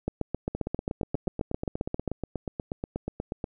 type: two click trains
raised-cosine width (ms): 2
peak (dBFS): -14 / -17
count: 16 / 25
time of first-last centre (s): 0.08-2.077 / 0.55-3.442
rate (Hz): 7.51 / 8.3
effects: none